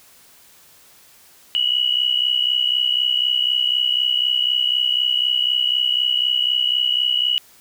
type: tone pair together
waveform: sine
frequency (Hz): 2896 / 2960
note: F#7 / F#7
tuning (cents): -38 / 0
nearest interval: unison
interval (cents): 38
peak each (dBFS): -19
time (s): 1.55-7.38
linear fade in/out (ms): 0
effects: white hiss -50 dBFS RMS until 7.6 s